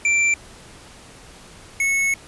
square tone pair in turn, 2349 / 2199 Hz, D7 / C#7, 0 / -14 cents, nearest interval minor second, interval 114 cents, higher first, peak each -16 / -18 dBFS, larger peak first, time 0.05-0.34 / 1.8-2.14 s, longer second, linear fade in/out 2 ms, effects pink hiss -44 dBFS RMS until 2.27 s + resampled to 24000 Hz

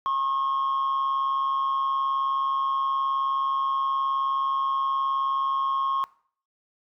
sine tone with amplitude modulation, 1082 Hz, C#6, 42 cents flat, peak -18 dBFS, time 0.06-6.04 s, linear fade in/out 0 ms, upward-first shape sine, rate 139 Hz, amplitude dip 55%, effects noise-tail reverb RT60 0.5 s tail -21 dB re dry + tanh soft clip ceiling -20 dBFS

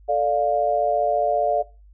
sine chord, D minor, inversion second, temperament equal with one note detuned, 440 / 587.3 / 702.1 Hz, A4 / D5 / F5, 0 / 0 / +9 cents, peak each -26 / -21 / -21 dBFS, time 0.08-1.63 s, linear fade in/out 20 ms, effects noise-tail reverb RT60 0.3 s tail -19 dB re dry + added 50 Hz sine -46 dBFS peak until 1.93 s

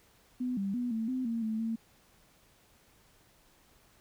sine tone with pitch steps, 250.5 / 196.7 / 244.6 / 223.5 / 257.2 / 229.9 / 219.6 / 226 Hz, B3 / G3 / B3 / A3 / C4 / A#3 / A3 / A3, +25 / +6 / -16 / +27 / -30 / -24 / -3 / +47 cents, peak -30 dBFS, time 0.4-1.76 s, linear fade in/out 10 ms, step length 170 ms, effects pink hiss -64 dBFS RMS until 4 s

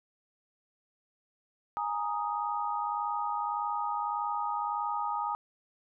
sine chord, Ab suspended second, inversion none, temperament equal, 830.6 / 932.3 / 1244.5 Hz, Ab5 / Bb5 / Eb6, 0 / 0 / 0 cents, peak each -34 dBFS, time 1.77-5.35 s, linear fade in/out 0 ms, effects none

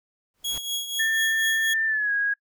pink noise with exponential growth, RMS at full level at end -37 dBFS, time 0.34-0.58 s, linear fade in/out 1 ms, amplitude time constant 52 ms
sawtooth tone with tremolo, 3322 Hz, G#7, in tune, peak -21 dBFS, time 0.44-1.74 s, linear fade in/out 10 ms, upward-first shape triangle, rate 4.1 Hz, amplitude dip 70%
sine tone with pitch glide, 1786 to 1647.3 Hz, A6 to G#6, +25 to -15 cents, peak -21 dBFS, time 0.99-2.34 s, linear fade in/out 10 ms, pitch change -140 cents, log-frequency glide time 1.86-2.12 s
effects noise-tail reverb RT60 0.1 s tail -23 dB re dry

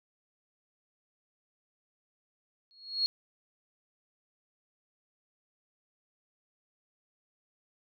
sine tone with exponential growth, 4308 Hz, C8, 50 cents sharp, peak -22 dBFS, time 2.71-3.06 s, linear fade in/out 0 ms, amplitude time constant 76 ms, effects none

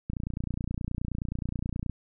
click train, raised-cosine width 5 ms, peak -19 dBFS, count 54, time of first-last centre 0.1-1.897 s, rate 29.5 Hz, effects none

